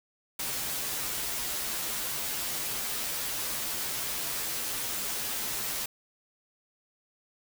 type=noise with comb filter; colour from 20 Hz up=white; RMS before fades=-33 dBFS; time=0.39-5.86 s; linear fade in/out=5 ms; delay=11 ms; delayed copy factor=-0.7; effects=none